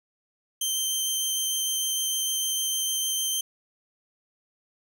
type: tone with vibrato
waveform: 15% pulse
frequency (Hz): 3125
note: G7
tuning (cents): -6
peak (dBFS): -18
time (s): 0.61-3.41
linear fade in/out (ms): 5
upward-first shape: triangle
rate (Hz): 6.6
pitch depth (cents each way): 10
effects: none